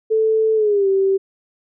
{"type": "tone with pitch glide", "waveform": "sine", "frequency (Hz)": [440, 387.5], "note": ["A4", "G4"], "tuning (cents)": [0, -20], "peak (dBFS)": -13, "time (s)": [0.1, 1.18], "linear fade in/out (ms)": 20, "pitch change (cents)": -220, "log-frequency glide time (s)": [0.55, 0.88], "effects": []}